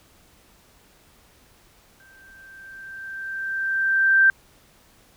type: tone with exponential growth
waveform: sine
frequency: 1568 Hz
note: G6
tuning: in tune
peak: -11 dBFS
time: 2-4.3 s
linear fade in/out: 1 ms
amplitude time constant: 500 ms
effects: pink hiss -56 dBFS RMS until 5.16 s